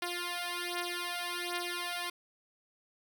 5% pulse beating tone pair, 350.5 / 351.8 Hz, F4 / F4, +6 / +13 cents, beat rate 1.3 Hz, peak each -26 dBFS, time 0.02-2.1 s, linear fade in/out 5 ms, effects none

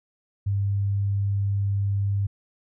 sine tone, 99.8 Hz, G2, 32 cents sharp, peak -21 dBFS, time 0.46-2.27 s, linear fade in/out 10 ms, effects none

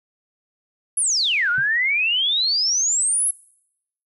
sine exponential two-way sweep, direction down then up, 11175 to 1396.9 to 11175 Hz, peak -17 dBFS, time 0.97-3.31 s, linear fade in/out 5 ms, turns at 1.5 s
sine tone with exponential decay, 137.8 Hz, C#3, 10 cents flat, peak -26 dBFS, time 1.58-1.68 s, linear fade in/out 2 ms, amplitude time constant 20 ms
effects noise-tail reverb RT60 0.8 s tail -23 dB re dry

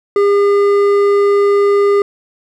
sine tone with hard clipping, 404.2 Hz, G#4, 47 cents flat, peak -10 dBFS, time 0.16-2.02 s, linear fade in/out 2 ms, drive 8 dB, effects none

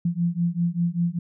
sine beating tone pair, 169.4 / 174.5 Hz, E3 / F3, +48 / -1 cents, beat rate 5.1 Hz, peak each -24 dBFS, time 0.05-1.19 s, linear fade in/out 5 ms, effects none

